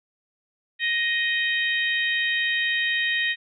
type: harmonic tone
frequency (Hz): 624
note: D#5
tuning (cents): +5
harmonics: 3 / 4 / 5 / 6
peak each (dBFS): -23 / -29 / -30 / -30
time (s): 0.79-3.36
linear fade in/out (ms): 50
effects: none